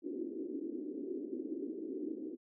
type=band-pass noise; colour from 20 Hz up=white; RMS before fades=-41 dBFS; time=0.02-2.37 s; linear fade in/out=50 ms; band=270 to 370 Hz; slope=48 dB/octave; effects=none